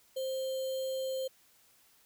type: tone with sample-and-hold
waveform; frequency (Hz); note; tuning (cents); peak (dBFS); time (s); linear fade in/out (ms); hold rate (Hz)
sine; 526; C5; +9; -32; 0.16-1.28; 10; 3675
effects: white hiss -65 dBFS RMS until 2.05 s